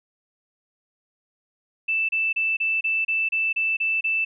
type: tone bursts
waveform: sine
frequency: 2647 Hz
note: E7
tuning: 7 cents sharp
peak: -20 dBFS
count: 10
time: 1.88-4.25 s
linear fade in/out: 10 ms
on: 210 ms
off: 30 ms
effects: none